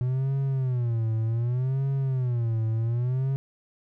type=tone with vibrato; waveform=triangle; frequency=123.4 Hz; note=B2; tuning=1 cent flat; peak=-21 dBFS; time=0.01-3.36 s; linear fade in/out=0 ms; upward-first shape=sine; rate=0.66 Hz; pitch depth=180 cents each way; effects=none